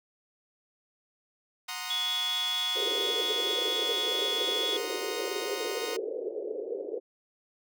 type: chord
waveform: 10% pulse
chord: C half-diminished seventh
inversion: second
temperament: equal with one note detuned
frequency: 734.5 / 932.3 / 1046.5 / 1244.5 Hz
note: Gb5 / Bb5 / C6 / Eb6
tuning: -13 / 0 / 0 / 0 cents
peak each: -32 dBFS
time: 1.68-5.97 s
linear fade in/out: 10 ms
type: tone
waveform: sine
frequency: 3382 Hz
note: G#7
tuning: 31 cents sharp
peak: -28 dBFS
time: 1.9-4.77 s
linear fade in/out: 5 ms
type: band-pass noise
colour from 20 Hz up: pink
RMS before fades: -35 dBFS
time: 2.75-7 s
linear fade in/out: 20 ms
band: 380 to 500 Hz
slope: 48 dB/octave
effects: none